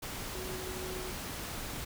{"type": "tone in noise", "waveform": "sine", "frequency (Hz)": 370, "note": "F#4", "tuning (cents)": 0, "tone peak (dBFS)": -41, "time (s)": [0.34, 1.11], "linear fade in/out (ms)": 10, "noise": "pink", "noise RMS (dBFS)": -40, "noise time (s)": [0.02, 1.85], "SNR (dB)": -4, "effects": []}